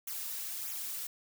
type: noise with flanger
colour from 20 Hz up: blue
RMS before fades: -39 dBFS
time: 0.07-1.07 s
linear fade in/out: 5 ms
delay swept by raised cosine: 0.21 to 3.31 ms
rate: 1.6 Hz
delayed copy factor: -0.7
effects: none